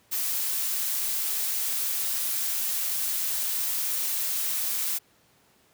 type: noise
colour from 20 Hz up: blue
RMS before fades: -28 dBFS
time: 0.11-4.99 s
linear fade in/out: 20 ms
effects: pink hiss -62 dBFS RMS until 5.73 s + high-pass 100 Hz 12 dB/octave